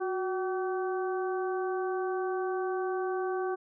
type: harmonic tone with a mistuned harmonic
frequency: 381.4 Hz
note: G4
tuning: 47 cents flat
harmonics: 1 / 2 / 3 / 4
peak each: -30 / -36 / -40 / -42 dBFS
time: 0-3.56 s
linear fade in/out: 20 ms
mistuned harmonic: 1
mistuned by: -60 cents
effects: none